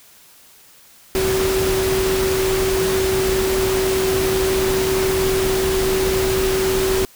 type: tone in noise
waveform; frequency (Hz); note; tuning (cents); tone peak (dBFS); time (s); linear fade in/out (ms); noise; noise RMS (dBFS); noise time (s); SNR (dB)
sine; 380; F#4; +46; -17; 1.15-7.05; 0; pink; -23; 1.15-7.05; +3
effects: white hiss -48 dBFS RMS until 7.15 s